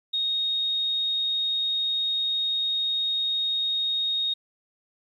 sine tone, 3729 Hz, A#7, in tune, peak -23 dBFS, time 0.13-4.34 s, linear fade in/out 10 ms, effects 10-bit

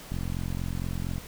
click train, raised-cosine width 5 ms, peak -20 dBFS, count 48, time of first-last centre 0.12-1.181 s, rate 44.3 Hz, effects pink hiss -45 dBFS RMS until 1.27 s

